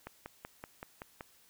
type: click train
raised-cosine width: 0.5 ms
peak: -27 dBFS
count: 7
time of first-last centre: 0.07-1.209 s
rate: 5.27 Hz
effects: white hiss -64 dBFS RMS until 1.49 s